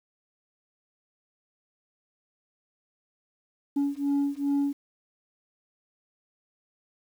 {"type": "beating tone pair", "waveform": "sine", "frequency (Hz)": [281.2, 283.7], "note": ["C#4", "C#4"], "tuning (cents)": [25, 40], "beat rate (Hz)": 2.5, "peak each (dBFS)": -25, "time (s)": [3.76, 4.73], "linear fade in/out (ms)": 10, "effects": ["tanh soft clip ceiling -21 dBFS", "9-bit"]}